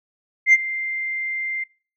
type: tone with ADSR envelope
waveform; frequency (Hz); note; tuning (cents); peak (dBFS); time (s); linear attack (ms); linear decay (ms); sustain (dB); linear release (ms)
sine; 2093; C7; 0; -6; 0.46-1.64; 71; 37; -17; 8
effects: noise-tail reverb RT60 0.4 s tail -26 dB re dry + tanh soft clip ceiling -6 dBFS